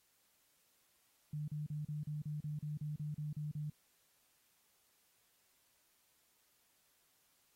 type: tone bursts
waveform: sine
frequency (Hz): 150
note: D3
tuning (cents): +37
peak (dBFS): -38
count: 13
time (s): 1.33-3.7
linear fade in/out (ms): 5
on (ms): 150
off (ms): 35
effects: white hiss -74 dBFS RMS until 7.55 s + AAC 48 kbps